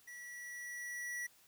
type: tone with level ramp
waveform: square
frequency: 1942 Hz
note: B6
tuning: 30 cents flat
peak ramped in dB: -49 to -39 dBFS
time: 0.07-1.27 s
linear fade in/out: 10 ms
effects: white hiss -66 dBFS RMS until 1.47 s